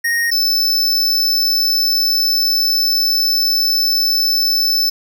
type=tone pair in turn; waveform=square; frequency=1864.7 / 5274 Hz; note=A#6 / E8; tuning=0 / 0 cents; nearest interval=octave + tritone; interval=1800 cents; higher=second; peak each=-15 / -13 dBFS; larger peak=second; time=0.04-0.31 / 0.31-4.9 s; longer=second; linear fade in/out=10 ms; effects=none